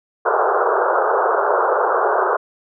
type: band-pass noise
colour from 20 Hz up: pink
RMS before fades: -17 dBFS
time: 0.25-2.37 s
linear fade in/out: 10 ms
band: 380 to 1500 Hz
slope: 96 dB/octave
effects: none